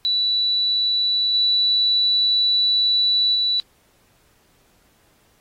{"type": "tone with level steps", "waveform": "sine", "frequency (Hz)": 3951, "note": "B7", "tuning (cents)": 0, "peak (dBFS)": [-17, -15, -17], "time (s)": [0.05, 3.6], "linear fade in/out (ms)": 0, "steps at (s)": [1.33, 3.34], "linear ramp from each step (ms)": 20, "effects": ["pink hiss -60 dBFS RMS until 5.4 s", "AAC 48 kbps"]}